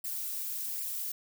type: noise with flanger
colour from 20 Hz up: violet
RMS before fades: -36 dBFS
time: 0.04-1.12 s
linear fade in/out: 5 ms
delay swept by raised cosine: 0.39 to 5.49 ms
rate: 1.3 Hz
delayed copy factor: +0.5
effects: none